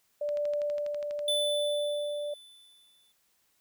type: tone with tremolo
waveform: sine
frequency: 587.3 Hz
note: D5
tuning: in tune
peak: -27 dBFS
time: 0.21-2.34 s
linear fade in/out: 5 ms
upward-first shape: sine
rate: 0.86 Hz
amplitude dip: 40%
type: click train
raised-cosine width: 0.2 ms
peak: -29 dBFS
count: 12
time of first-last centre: 0.29-1.192 s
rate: 12.2 Hz
type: tone with exponential decay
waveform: square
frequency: 3501 Hz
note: A7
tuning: 9 cents flat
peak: -26 dBFS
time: 1.28-3.12 s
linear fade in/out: 2 ms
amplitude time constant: 400 ms
effects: white hiss -71 dBFS RMS until 3.6 s